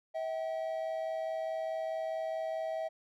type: tone pair together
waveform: triangle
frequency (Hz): 645 / 769.7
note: E5 / G5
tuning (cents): -38 / -32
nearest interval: minor third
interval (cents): 306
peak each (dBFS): -32 / -39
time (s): 0.14-2.89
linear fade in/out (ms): 20
effects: none